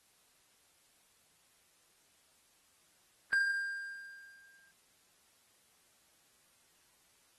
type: tone with exponential decay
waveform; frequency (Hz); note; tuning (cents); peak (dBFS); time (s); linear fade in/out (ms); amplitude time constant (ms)
triangle; 1598; G6; +33; -24; 3.33-4.71; 0; 300
effects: white hiss -69 dBFS RMS until 7.38 s + AAC 32 kbps